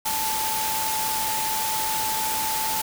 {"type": "tone in noise", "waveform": "sine", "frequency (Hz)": 876, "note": "A5", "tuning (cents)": -8, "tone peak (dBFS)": -27, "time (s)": [0.05, 2.82], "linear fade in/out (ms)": 10, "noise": "white", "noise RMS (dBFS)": -27, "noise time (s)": [0.05, 2.82], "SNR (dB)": -3, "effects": []}